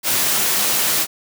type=high-pass noise; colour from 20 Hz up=white; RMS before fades=-18 dBFS; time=0.03-1.07 s; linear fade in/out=50 ms; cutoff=110 Hz; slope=48 dB/octave; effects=none